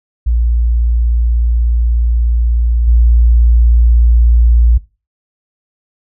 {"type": "tone with level steps", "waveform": "sine", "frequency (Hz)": 58.27, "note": "A#1", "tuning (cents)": 0, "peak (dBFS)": [-9, -5], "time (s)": [0.26, 4.78], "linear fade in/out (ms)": 10, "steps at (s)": 2.87, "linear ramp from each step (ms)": 10, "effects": ["noise-tail reverb RT60 0.3 s tail -19 dB re dry"]}